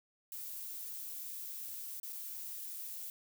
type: noise with dropouts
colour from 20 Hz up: violet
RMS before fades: -44 dBFS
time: 0.32-3.1 s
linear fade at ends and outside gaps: 1 ms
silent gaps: 1.999-2.031 / 2.125-2.129 s
effects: none